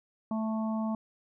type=harmonic tone; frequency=220 Hz; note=A3; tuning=in tune; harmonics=1 / 3 / 4 / 5; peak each=-29 / -39 / -41 / -43 dBFS; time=0.31-0.95 s; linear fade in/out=2 ms; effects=none